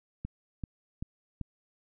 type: click train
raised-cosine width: 5 ms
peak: -23 dBFS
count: 4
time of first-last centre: 0.25-1.413 s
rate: 2.58 Hz
effects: none